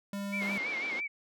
square tone, 200.1 Hz, G3, 36 cents sharp, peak -35 dBFS, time 0.13-0.58 s, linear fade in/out 2 ms
sine tone with vibrato, 2219 Hz, C#7, 1 cent sharp, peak -32 dBFS, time 0.32-1.08 s, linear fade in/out 20 ms, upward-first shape sine, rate 6 Hz, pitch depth 94 cents each way
pink band-pass noise, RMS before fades -43 dBFS, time 0.4-1.01 s, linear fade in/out 20 ms, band 240 to 4700 Hz, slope 24 dB/octave
effects none

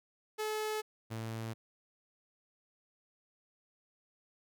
sawtooth tone pair in turn, 430 / 112.36 Hz, A4 / A2, -40 / +37 cents, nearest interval octave + major seventh, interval 2323 cents, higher first, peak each -30 / -34 dBFS, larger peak first, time 0.38-0.82 / 1.1-1.54 s, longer neither, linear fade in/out 20 ms, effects none

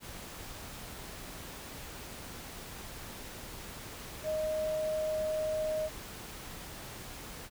sine tone in noise, 622.3 Hz, D#5, in tune, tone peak -30 dBFS, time 4.23-5.9 s, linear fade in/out 50 ms, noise pink, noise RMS -45 dBFS, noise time 0-7.5 s, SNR +12 dB, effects none

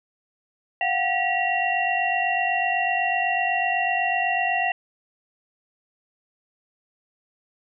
sine tone cluster, 708 / 756 / 1930 / 2750 Hz, F5 / F#5 / B6 / F7, +23 / +37 / -40 / -27 cents, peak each -26 dBFS, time 0.81-4.72 s, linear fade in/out 2 ms, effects none

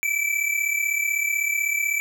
square tone pair together, 2300 / 2336 Hz, D7 / D7, -37 / -10 cents, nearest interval unison, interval 27 cents, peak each -25 dBFS, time 0.03-2 s, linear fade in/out 0 ms, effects none

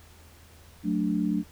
sine chord, D major, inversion first, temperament equal with one note detuned, 183.61 / 220 / 293.7 Hz, F#3 / A3 / D4, -13 / 0 / 0 cents, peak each -28 dBFS, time 0.83-1.44 s, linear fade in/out 50 ms, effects added 81 Hz sine -52 dBFS peak until 1.51 s + pink hiss -55 dBFS RMS until 1.51 s

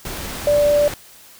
sine tone in noise, 585 Hz, D5, 7 cents flat, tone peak -12 dBFS, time 0.47-0.88 s, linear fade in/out 2 ms, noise pink, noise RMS -29 dBFS, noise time 0.05-0.94 s, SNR +14 dB, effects white hiss -45 dBFS RMS until 1.39 s

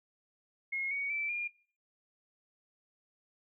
sine tone with pitch steps, 2159 / 2240 / 2325 / 2412 Hz, C#7 / C#7 / D7 / D7, -46 / +18 / -18 / +46 cents, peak -32 dBFS, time 0.72-1.48 s, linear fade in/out 10 ms, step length 190 ms, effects noise-tail reverb RT60 0.4 s tail -19 dB re dry

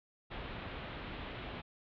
pink low-pass noise, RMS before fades -44 dBFS, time 0.3-1.62 s, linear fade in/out 20 ms, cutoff 3700 Hz, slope 48 dB/octave, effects none

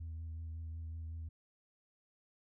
sine tone with vibrato, 81.2 Hz, E2, 26 cents flat, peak -39 dBFS, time 0-1.29 s, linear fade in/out 10 ms, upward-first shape triangle, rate 5.4 Hz, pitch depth 26 cents each way, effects tanh soft clip ceiling -39 dBFS

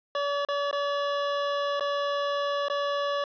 25% pulse tone with dropouts, 571 Hz, D5, 49 cents flat, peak -22 dBFS, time 0.15-3.24 s, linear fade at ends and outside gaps 2 ms, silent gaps 0.45-0.486 / 0.712-0.728 / 1.797-1.807 / 2.684-2.699 s, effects resampled to 11025 Hz + 10-bit

